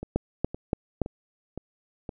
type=two click trains; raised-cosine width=2 ms; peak=-21 / -10 dBFS; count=5 / 4; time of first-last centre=0.03-2.092 / 0.16-1.017 s; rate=1.94 / 3.5 Hz; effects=none